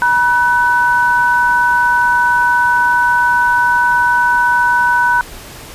sine tone pair together, 965.4 / 1500 Hz, B5 / F#6, -40 / +23 cents, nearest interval minor sixth, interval 763 cents, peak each -12 dBFS, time 0.02-5.21 s, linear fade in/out 0 ms, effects pink hiss -33 dBFS RMS until 5.74 s + resampled to 32000 Hz

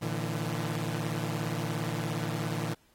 sawtooth tone cluster, 115.1 / 150.1 / 167.2 Hz, A#2 / D3 / E3, -22 / +38 / +25 cents, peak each -31 dBFS, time 0.01-2.75 s, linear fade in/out 20 ms, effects pink hiss -66 dBFS RMS until 2.94 s + AAC 48 kbps

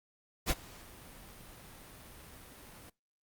pink noise with ADSR envelope, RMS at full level -29 dBFS, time 0.46-2.9 s, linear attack 42 ms, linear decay 37 ms, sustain -23 dB, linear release 7 ms, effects noise-tail reverb RT60 0.2 s tail -22 dB re dry + Opus 48 kbps

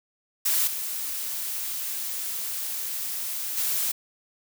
blue noise with level steps, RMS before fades -23 / -31 / -26 dBFS, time 0.45-3.92 s, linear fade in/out 10 ms, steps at 0.67 / 3.57 s, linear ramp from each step 5 ms, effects none

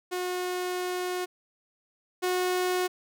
sawtooth tone pair in turn, 362.2 / 364.2 Hz, F#4 / F#4, -37 / -27 cents, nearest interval unison, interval 10 cents, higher second, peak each -25 / -21 dBFS, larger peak second, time 0.11-1.26 / 2.22-2.88 s, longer first, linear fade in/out 20 ms, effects none

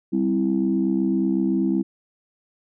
sine chord, C major, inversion second, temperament equal, 196 / 261.6 / 329.6 Hz, G3 / C4 / E4, 0 / 0 / 0 cents, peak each -22 / -23 / -22 dBFS, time 0.12-1.83 s, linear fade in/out 20 ms, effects tanh soft clip ceiling -10 dBFS

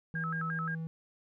triangle tone, 162.3 Hz, E3, 27 cents flat, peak -33 dBFS, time 0.14-0.87 s, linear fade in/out 0 ms
sine tone with vibrato, 1448 Hz, F#6, 38 cents flat, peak -34 dBFS, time 0.15-0.75 s, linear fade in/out 5 ms, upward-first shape square, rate 5.7 Hz, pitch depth 190 cents each way
effects none

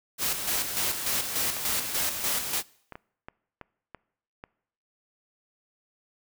white noise with tremolo, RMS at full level -27 dBFS, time 0.18-2.63 s, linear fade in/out 50 ms, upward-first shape square, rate 3.4 Hz, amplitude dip 50%
clicks, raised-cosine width 0.5 ms, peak -25 dBFS, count 10, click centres 1.568 / 1.806 / 2.056 / 2.582 / 2.923 / 2.955 / 3.285 / 3.613 / 3.947 / 4.439 s
effects noise-tail reverb RT60 0.7 s tail -23 dB re dry

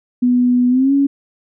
sine tone with pitch glide, 246.9 to 278.7 Hz, B3 to C#4, 0 to +9 cents, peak -10 dBFS, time 0.22-1.07 s, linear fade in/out 10 ms, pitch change +209 cents, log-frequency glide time 0.69-0.93 s, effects none

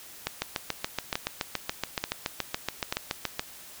two click trains, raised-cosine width 0.2 ms, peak -10 / -10 dBFS, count 4 / 22, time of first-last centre 0.27-2.925 / 0.42-3.395 s, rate 1.13 / 7.06 Hz, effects white hiss -47 dBFS RMS until 3.8 s

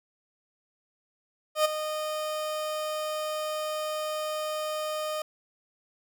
30% pulse tone with ADSR envelope, 615 Hz, D#5, 20 cents flat, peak -16 dBFS, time 1.55-5.22 s, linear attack 100 ms, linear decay 14 ms, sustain -11 dB, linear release 3 ms, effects none

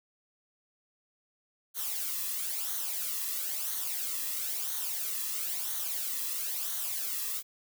blue noise with flanger, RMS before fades -34 dBFS, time 1.74-7.43 s, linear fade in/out 50 ms, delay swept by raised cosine 0.39 to 1.36 ms, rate 1 Hz, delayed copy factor -0.65, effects none

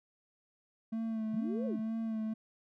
triangle tone with vibrato, 222.1 Hz, A3, 16 cents sharp, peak -31 dBFS, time 0.92-2.34 s, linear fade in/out 10 ms, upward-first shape sine, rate 2.1 Hz, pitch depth 30 cents each way
sine linear two-way sweep, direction up then down, 153.9 to 555 to 153.9 Hz, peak -37 dBFS, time 1.33-1.8 s, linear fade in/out 10 ms, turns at 1.66 s
effects none

